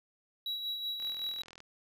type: tone with tremolo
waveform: triangle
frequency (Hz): 3890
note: B7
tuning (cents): -27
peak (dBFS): -31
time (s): 0.46-1.42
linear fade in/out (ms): 2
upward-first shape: sine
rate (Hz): 5.3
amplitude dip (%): 45
type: click train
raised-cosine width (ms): 0.2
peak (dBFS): -33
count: 26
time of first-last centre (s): 1-1.604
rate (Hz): 41.4
effects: none